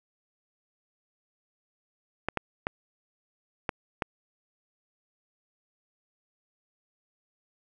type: clicks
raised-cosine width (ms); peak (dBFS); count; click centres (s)
0.5; -12; 5; 2.286 / 2.373 / 2.669 / 3.692 / 4.022
effects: none